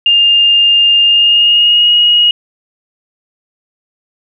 sine tone with pitch glide, 2811 to 2885 Hz, F7 to F#7, +11 to -44 cents, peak -5 dBFS, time 0.06-2.31 s, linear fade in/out 2 ms, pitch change +45 cents, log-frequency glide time 1.02-1.93 s, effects none

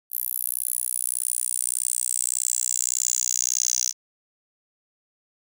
10% pulse tone with high-pass filter sweep, 61.7 Hz, B1, 1 cent flat, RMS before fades -26 dBFS, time 0.1-3.93 s, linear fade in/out 50 ms, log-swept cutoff 12000 to 6100 Hz, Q 8.3, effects none

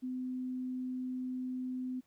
sine tone, 254.7 Hz, C4, 46 cents flat, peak -35 dBFS, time 0.02-2.01 s, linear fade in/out 20 ms, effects pink hiss -74 dBFS RMS until 2.06 s

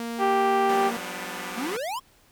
sawtooth tone, 232.8 Hz, A#3, 2 cents flat, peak -26 dBFS, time 0-0.97 s, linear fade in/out 2 ms
harmonic tone, 392 Hz, G4, in tune, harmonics 1 / 2 / 3 / 4 / 5 / 6 / 7 / 8, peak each -24 / -22 / -28 / -36 / -38 / -42 / -42 / -44 dBFS, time 0.18-0.92 s, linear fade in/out 50 ms
5% pulse chord, G dominant seventh, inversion third, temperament equal with one note detuned, 179.21 / 196 / 246.9 / 293.7 Hz, F3 / G3 / B3 / D4, +45 / 0 / 0 / 0 cents, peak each -26 / -27 / -26 / -28 dBFS, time 0.69-1.77 s, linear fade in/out 5 ms
square exponential sweep, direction up, 216.1 to 1108 Hz, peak -29 dBFS, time 1.56-2 s, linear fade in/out 20 ms
effects pink hiss -59 dBFS RMS until 2.31 s

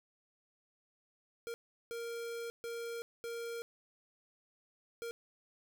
square tone bursts at uneven times, 466.2 Hz, A#4, in tune, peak -40 dBFS, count 5, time 1.47-1.54 / 1.91-2.5 / 2.64-3.02 / 3.24-3.62 / 5.02-5.11 s, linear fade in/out 0 ms, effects none

